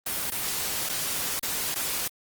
white noise with dropouts, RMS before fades -29 dBFS, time 0.06-2.08 s, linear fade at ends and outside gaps 5 ms, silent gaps 0.304-0.318 / 0.89-0.894 / 1.395-1.428 / 1.745-1.757 s, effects Opus 24 kbps

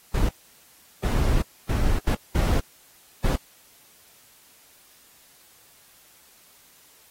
brown noise bursts at uneven times, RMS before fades -21 dBFS, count 6, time 0.14-0.29 / 1.03-1.42 / 1.69-1.99 / 2.07-2.15 / 2.35-2.6 / 3.24-3.36 s, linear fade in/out 5 ms, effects white hiss -55 dBFS RMS until 7.1 s + AAC 48 kbps

